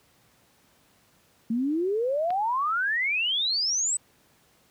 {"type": "exponential sweep", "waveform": "sine", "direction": "up", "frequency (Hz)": [220, 8180], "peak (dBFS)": -23, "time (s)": [1.5, 3.97], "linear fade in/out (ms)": 5}
{"type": "click", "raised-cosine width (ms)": 0.3, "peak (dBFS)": -23, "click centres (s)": 2.305}
{"effects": ["pink hiss -62 dBFS RMS until 4.7 s", "high-pass 80 Hz 12 dB/octave"]}